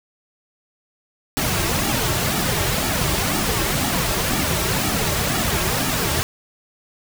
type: noise with flanger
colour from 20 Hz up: pink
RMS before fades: -21 dBFS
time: 1.37-6.23 s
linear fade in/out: 0 ms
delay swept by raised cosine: 1.9 to 4.1 ms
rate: 2 Hz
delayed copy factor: -0.65
effects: none